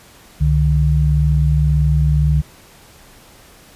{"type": "tone pair together", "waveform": "sine", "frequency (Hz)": [67.62, 149.5], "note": ["C#2", "D3"], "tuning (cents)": [-42, 31], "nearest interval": "octave + major second", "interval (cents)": 1373, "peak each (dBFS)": -14, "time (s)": [0.4, 2.42], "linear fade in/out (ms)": 20, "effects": ["pink hiss -45 dBFS RMS until 3.75 s", "resampled to 32000 Hz"]}